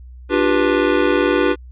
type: chord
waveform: square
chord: G dominant seventh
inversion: second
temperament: just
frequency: 294 / 352.8 / 392 / 490 Hz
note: D4 / F4 / G4 / B4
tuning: +2 / +18 / 0 / -14 cents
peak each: -20 dBFS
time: 0.29-1.56 s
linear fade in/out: 50 ms
effects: added 62 Hz sine -35 dBFS peak until 1.71 s + resampled to 8000 Hz